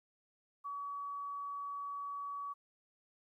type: tone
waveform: sine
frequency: 1135 Hz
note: C#6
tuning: 41 cents sharp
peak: -39 dBFS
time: 0.64-2.54 s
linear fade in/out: 20 ms
effects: 13-bit